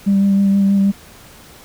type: tone with vibrato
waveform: sine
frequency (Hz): 197.5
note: G3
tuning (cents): +13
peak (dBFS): -9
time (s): 0.06-0.92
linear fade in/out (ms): 20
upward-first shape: sine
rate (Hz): 6.3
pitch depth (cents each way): 15
effects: tanh soft clip ceiling -7 dBFS + pink hiss -42 dBFS RMS until 1.64 s